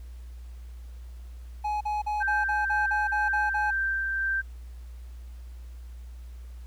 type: tone bursts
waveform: triangle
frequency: 841 Hz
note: G#5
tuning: 22 cents sharp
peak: -24 dBFS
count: 10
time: 1.64-3.709 s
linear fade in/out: 10 ms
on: 170 ms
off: 41 ms
type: tone with tremolo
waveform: sine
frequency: 1568 Hz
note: G6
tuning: in tune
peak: -24 dBFS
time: 2.2-4.42 s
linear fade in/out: 20 ms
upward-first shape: sine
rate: 2 Hz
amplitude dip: 25%
effects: added 60 Hz sine -39 dBFS peak until 6.66 s + pink hiss -61 dBFS RMS until 6.66 s